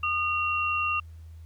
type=tone pair together; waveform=sine; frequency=1220 / 2745 Hz; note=D#6 / F7; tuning=-34 / -31 cents; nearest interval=octave + major second; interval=1403 cents; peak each=-27 dBFS; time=0.03-1 s; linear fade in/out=5 ms; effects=added 81 Hz sine -42 dBFS peak until 1.45 s + pink hiss -66 dBFS RMS until 1.45 s